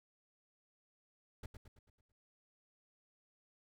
brown noise with echo, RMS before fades -43 dBFS, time 1.43-1.46 s, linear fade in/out 5 ms, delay 110 ms, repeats 6, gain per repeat -6 dB, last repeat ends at 2.12 s, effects none

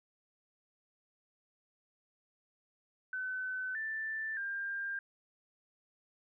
sine tone with pitch steps, 1515 / 1768 / 1597 Hz, F#6 / A6 / G6, +40 / +8 / +32 cents, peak -35 dBFS, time 3.13-4.99 s, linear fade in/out 2 ms, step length 620 ms, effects none

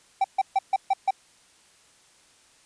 triangle tone bursts, 775 Hz, G5, 20 cents flat, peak -16 dBFS, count 6, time 0.21-1.108 s, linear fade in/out 5 ms, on 33 ms, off 140 ms, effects white hiss -58 dBFS RMS until 2.65 s + resampled to 22050 Hz

